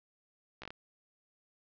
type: slowing click train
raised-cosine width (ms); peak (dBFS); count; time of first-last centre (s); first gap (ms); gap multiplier
0.3; -28; 5; 0.62-0.705; 15; 1.24
effects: resampled to 16000 Hz + 9-bit